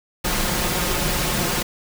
pink noise with comb filter, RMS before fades -22 dBFS, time 0.24-1.63 s, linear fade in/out 10 ms, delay 5.6 ms, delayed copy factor +0.55, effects none

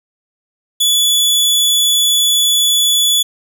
sawtooth tone, 3432 Hz, A7, 44 cents flat, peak -7 dBFS, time 0.8-3.23 s, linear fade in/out 10 ms, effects 8-bit

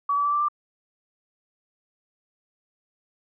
sine tone with pitch steps, 1139 / 1150.2 / 1161.6 / 1173.1 / 1184.6 Hz, C#6 / D6 / D6 / D6 / D6, +47 / -36 / -19 / -2 / +15 cents, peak -20 dBFS, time 0.09-0.485 s, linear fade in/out 5 ms, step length 79 ms, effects none

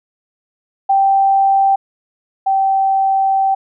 sine tone pair in turn, 782 / 775.7 Hz, G5 / G5, -4 / -18 cents, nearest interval unison, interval 14 cents, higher first, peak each -9 / -11 dBFS, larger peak first, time 0.89-1.76 / 2.46-3.55 s, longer second, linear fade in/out 10 ms, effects none

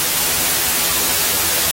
white noise with comb filter, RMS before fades -17 dBFS, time 0-1.71 s, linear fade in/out 0 ms, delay 12 ms, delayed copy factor +0.9, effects AAC 48 kbps

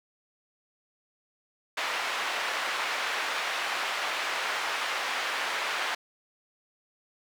white band-pass noise, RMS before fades -31 dBFS, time 1.77-5.95 s, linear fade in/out 5 ms, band 700 to 2300 Hz, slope 12 dB/octave, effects none

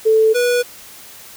sine / square tone pair in turn, 440 / 487.8 Hz, A4 / B4, 0 / -21 cents, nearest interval major second, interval 179 cents, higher second, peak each -9 / -14 dBFS, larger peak first, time 0.05-0.34 / 0.34-0.63 s, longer neither, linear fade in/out 20 ms, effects white hiss -39 dBFS RMS until 1.36 s

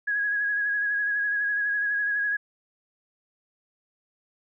sine tone with vibrato, 1661.2 Hz, G#6, in tune, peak -23 dBFS, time 0.07-2.37 s, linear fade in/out 10 ms, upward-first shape sine, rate 12 Hz, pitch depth 31 cents each way, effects none

